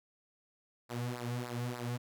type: tone with flanger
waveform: sawtooth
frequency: 121.5 Hz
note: B2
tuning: 28 cents flat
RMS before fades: -38 dBFS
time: 0.89-1.98 s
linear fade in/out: 20 ms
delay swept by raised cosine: 0.31 to 3.21 ms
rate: 3.4 Hz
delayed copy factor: -0.85
effects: none